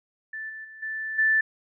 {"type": "tone with level steps", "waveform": "sine", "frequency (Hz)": 1760, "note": "A6", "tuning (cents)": 0, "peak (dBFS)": [-32, -36, -42, -29, -18], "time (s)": [0.33, 1.41], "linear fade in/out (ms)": 5, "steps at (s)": [0.49, 0.64, 0.82, 1.18], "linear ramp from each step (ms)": 10, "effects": []}